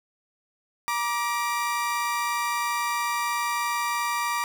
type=tone pair together; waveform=30% pulse; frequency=951.7 / 1174.7 Hz; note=A#5 / D6; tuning=+36 / 0 cents; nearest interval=major third; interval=364 cents; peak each=-25 dBFS; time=0.88-4.44 s; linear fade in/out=0 ms; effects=none